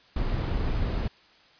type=noise; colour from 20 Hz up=brown; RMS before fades=-27 dBFS; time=0.16-1.08 s; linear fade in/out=5 ms; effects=white hiss -57 dBFS RMS until 1.59 s + resampled to 11025 Hz